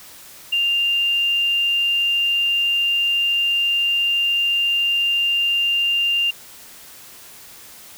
sine tone, 2794 Hz, F7, in tune, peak -16 dBFS, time 0.52-6.31 s, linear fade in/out 10 ms, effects white hiss -42 dBFS RMS until 7.97 s

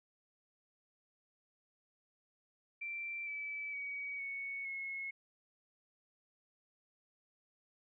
sine tone with pitch steps, 2349 / 2305 / 2261 / 2218 / 2177 Hz, D7 / D7 / C#7 / C#7 / C#7, 0 / -33 / +34 / 0 / -32 cents, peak -39 dBFS, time 2.81-5.11 s, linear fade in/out 10 ms, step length 460 ms, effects none

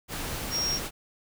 sine tone in noise, 5588 Hz, F8, in tune, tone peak -26 dBFS, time 0.5-0.8 s, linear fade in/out 50 ms, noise pink, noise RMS -34 dBFS, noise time 0.08-0.91 s, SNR +5 dB, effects none

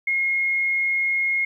sine tone, 2152 Hz, C7, 48 cents sharp, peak -19 dBFS, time 0.07-1.45 s, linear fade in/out 5 ms, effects 10-bit

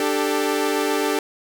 sawtooth chord, D suspended fourth, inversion none, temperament equal with one note detuned, 295.7 / 392 / 440 Hz, D4 / G4 / A4, +12 / 0 / 0 cents, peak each -20 dBFS, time 0-1.19 s, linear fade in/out 2 ms, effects none

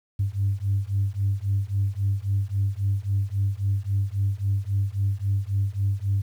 sine beating tone pair, 97.3 / 101 Hz, G2 / G#2, -12 / -48 cents, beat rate 3.7 Hz, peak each -24 / -24 dBFS, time 0.19-6.22 s, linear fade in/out 10 ms, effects tanh soft clip ceiling -15 dBFS + 9-bit

